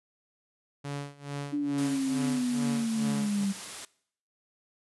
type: tone with tremolo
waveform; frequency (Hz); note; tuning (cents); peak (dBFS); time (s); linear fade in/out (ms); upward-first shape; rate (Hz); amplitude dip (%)
sawtooth; 142.5; C#3; +48; -28; 0.84-3.45; 10; sine; 2.3; 90
type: linear sweep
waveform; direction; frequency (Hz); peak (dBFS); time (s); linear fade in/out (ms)
sine; down; 293.7 to 194.7; -26; 1.52-3.53; 20
type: high-pass noise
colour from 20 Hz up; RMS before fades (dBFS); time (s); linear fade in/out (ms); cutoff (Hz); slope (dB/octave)
white; -40; 1.78-3.85; 2; 110; 12
effects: noise-tail reverb RT60 0.6 s tail -21 dB re dry + resampled to 24000 Hz